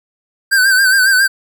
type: tone with vibrato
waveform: square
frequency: 1550 Hz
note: G6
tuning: 20 cents flat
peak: -9 dBFS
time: 0.51-1.28 s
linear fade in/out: 20 ms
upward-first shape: sine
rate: 7.3 Hz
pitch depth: 66 cents each way
effects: none